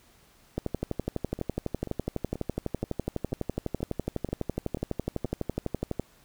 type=two click trains; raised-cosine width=2 ms; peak=-23 / -15 dBFS; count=9 / 66; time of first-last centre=1.39-5.255 / 0.58-5.997 s; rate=2.07 / 12 Hz; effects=pink hiss -60 dBFS RMS until 6.24 s